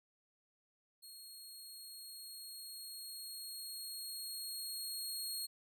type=tone with level ramp; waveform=20% pulse; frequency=4282 Hz; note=C8; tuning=39 cents sharp; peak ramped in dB=-46 to -33 dBFS; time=1.02-5.47 s; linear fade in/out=20 ms; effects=none